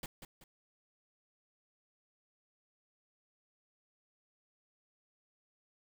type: noise with echo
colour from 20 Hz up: pink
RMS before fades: -42 dBFS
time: 0.03-0.06 s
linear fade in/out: 2 ms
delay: 190 ms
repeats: 2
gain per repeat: -8 dB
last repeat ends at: 0.44 s
effects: none